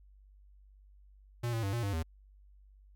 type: tone with pitch steps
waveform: square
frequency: 119.2 / 114 / 98.3 / 118.4 / 99.8 / 80.9 Hz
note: A#2 / A#2 / G2 / A#2 / G2 / E2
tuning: +39 / -38 / +5 / +27 / +32 / -32 cents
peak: -32 dBFS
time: 1.43-2.03 s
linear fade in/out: 10 ms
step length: 100 ms
effects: added 49 Hz sine -56 dBFS peak until 2.95 s